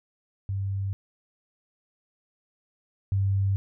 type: tone pair in turn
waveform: sine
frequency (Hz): 97.9 / 97.9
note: G2 / G2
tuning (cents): -2 / -2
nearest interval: unison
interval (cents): 0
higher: neither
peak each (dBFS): -26 / -21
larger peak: second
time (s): 0.49-0.93 / 3.12-3.56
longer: neither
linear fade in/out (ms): 0
effects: none